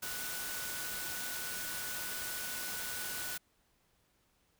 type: tone in noise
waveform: sine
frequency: 1480 Hz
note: F#6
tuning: in tune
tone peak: -45 dBFS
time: 0.02-3.38 s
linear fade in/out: 10 ms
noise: white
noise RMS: -40 dBFS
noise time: 0.02-3.38 s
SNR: -8 dB
effects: pink hiss -73 dBFS RMS until 4.59 s